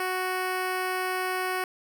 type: tone with notch filter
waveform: 10% pulse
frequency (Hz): 370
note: F#4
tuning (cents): 0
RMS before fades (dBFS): -29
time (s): 0-1.64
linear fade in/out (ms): 2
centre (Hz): 6300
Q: 1.7
effects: none